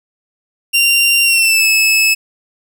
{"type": "tone with pitch glide", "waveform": "sawtooth", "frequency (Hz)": [2771, 2600], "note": ["F7", "E7"], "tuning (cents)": [-14, -24], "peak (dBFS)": -6, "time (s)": [0.73, 2.15], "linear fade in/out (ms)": 20, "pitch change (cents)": -110, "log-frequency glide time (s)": [1.23, 1.67], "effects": []}